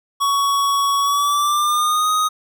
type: tone with pitch glide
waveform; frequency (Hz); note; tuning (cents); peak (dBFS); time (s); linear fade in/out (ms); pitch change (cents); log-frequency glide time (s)
square; 1120 to 1249.9; C#6 to D#6; +18 to +7; -16; 0.2-2.29; 20; +189; 1-2.1
effects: none